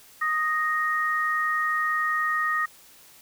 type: tone pair together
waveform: sine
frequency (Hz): 1244.5 / 1864.6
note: D#6 / A#6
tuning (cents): 0 / 0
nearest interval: perfect fifth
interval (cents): 700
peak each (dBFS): -25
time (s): 0.21-2.66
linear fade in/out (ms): 10
effects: white hiss -52 dBFS RMS until 3.21 s